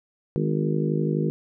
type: harmonic tone with a mistuned harmonic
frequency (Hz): 51.91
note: G#1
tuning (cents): 0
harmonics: 3 / 4 / 5 / 6 / 7 / 8 / 9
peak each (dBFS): -24 / -29 / -33 / -32 / -29 / -33 / -33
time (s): 0.36-1.3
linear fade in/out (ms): 0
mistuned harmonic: 5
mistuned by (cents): -34
effects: none